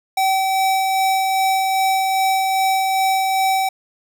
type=tone with tremolo; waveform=square; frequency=767 Hz; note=G5; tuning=38 cents flat; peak=-15 dBFS; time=0.17-3.69 s; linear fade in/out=5 ms; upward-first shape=sine; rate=2.5 Hz; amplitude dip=25%; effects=none